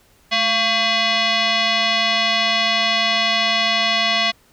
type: tone with frequency modulation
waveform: sine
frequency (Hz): 687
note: F5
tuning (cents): -29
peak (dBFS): -15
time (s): 0.31-4.32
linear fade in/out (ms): 20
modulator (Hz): 903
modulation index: 4.2
effects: pink hiss -55 dBFS RMS until 4.52 s